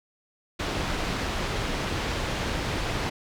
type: low-pass noise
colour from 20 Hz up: pink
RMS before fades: -29 dBFS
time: 0.59-3.1 s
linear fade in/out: 10 ms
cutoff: 4500 Hz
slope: 12 dB/octave
effects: none